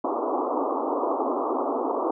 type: band-pass noise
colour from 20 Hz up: pink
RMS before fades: -26 dBFS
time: 0.04-2.11 s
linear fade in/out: 5 ms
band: 260 to 1200 Hz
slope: 96 dB/octave
effects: none